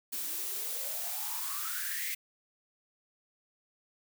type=noise with high-pass filter sweep; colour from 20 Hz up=blue; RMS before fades=-36 dBFS; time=0.12-2.15 s; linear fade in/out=10 ms; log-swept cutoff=250 to 2200 Hz; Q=9.5; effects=none